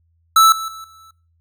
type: tone with level steps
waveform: square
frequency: 1315 Hz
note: E6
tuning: 5 cents flat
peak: -8 / -23 / -32 / -43 dBFS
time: 0.36-1.11 s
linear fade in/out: 5 ms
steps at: 0.52 / 0.68 / 0.84 s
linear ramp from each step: 2 ms
effects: noise-tail reverb RT60 0.4 s tail -22 dB re dry + added 83 Hz sine -58 dBFS peak until 1.4 s